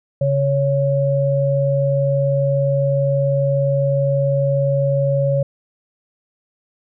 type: tone pair together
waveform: sine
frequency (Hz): 139 / 556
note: C#3 / C#5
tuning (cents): +5 / +5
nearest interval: 2 octaves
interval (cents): 2400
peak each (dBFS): -17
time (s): 0.21-5.43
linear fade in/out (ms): 5
effects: none